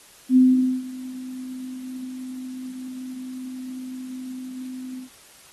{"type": "tone with ADSR envelope", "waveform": "sine", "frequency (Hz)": 256.2, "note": "C4", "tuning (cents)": -36, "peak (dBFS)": -10, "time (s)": [0.29, 5.09], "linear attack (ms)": 70, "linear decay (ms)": 470, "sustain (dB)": -21, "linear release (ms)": 98, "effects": ["white hiss -50 dBFS RMS until 5.52 s", "AAC 32 kbps"]}